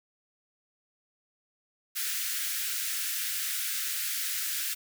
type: high-pass noise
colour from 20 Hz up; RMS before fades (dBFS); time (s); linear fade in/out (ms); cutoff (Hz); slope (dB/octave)
white; -32; 1.95-4.75; 20; 1400; 48
effects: none